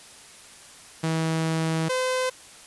sawtooth tone pair in turn, 161.4 / 512.4 Hz, E3 / C5, -36 / -36 cents, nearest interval octave + minor sixth, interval 2000 cents, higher second, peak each -19 dBFS, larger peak neither, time 1.03-1.89 / 1.89-2.3 s, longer first, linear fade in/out 10 ms, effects white hiss -47 dBFS RMS until 2.66 s + resampled to 24000 Hz

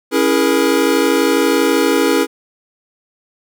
square chord, A# half-diminished seventh, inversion first, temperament equal with one note detuned, 277.2 / 329.6 / 415.3 / 475.7 Hz, C#4 / E4 / G#4 / A#4, 0 / 0 / 0 / +35 cents, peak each -18 dBFS, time 0.11-2.27 s, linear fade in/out 50 ms, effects none

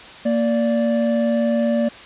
triangle tone pair together, 231.8 / 584.1 Hz, A#3 / D5, -10 / -10 cents, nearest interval octave + major third, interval 1600 cents, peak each -16 / -18 dBFS, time 0.25-1.89 s, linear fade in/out 10 ms, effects white hiss -39 dBFS RMS until 2.05 s + resampled to 8000 Hz

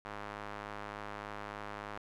square tone with band-pass filter, 51.7 Hz, G#1, 7 cents flat, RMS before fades -44 dBFS, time 0.05-1.98 s, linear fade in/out 0 ms, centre 1200 Hz, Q 1.1, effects none

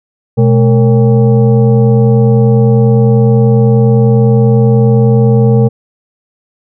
sine tone with frequency modulation, 123.47 Hz, B2, in tune, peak -4 dBFS, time 0.37-5.69 s, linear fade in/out 20 ms, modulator 337 Hz, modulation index 0.96, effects none

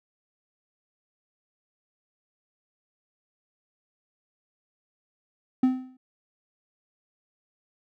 triangle tone with exponential decay, 257.1 Hz, C4, 30 cents flat, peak -13 dBFS, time 5.63-5.97 s, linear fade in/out 5 ms, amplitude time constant 72 ms, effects none

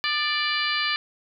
harmonic tone with a mistuned harmonic, 587.3 Hz, D5, in tune, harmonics 2 / 3 / 4 / 5 / 6 / 7 / 8, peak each -30 / -28 / -29 / -30 / -34 / -31 / -32 dBFS, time 0.04-0.96 s, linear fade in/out 0 ms, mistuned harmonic 2, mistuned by +38 cents, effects none

